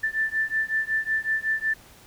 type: beating tone pair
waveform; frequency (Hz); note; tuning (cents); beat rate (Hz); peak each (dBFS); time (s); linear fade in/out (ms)
sine; 1765 / 1770.4; A6 / A6; +5 / +10; 5.4; -26; 0.03-1.74; 10
effects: pink hiss -51 dBFS RMS until 2.06 s